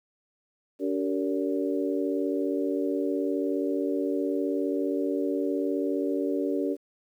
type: harmonic tone with a mistuned harmonic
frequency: 95.4 Hz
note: G2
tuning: 47 cents flat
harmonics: 3 / 4 / 5 / 6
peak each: -28 / -30 / -32 / -34 dBFS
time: 0.79-6.77 s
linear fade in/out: 50 ms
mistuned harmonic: 5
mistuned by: -60 cents
effects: 10-bit